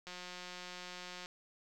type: click train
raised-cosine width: 0.2 ms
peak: -29 dBFS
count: 215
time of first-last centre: 0.07-1.259 s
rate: 180 Hz
effects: none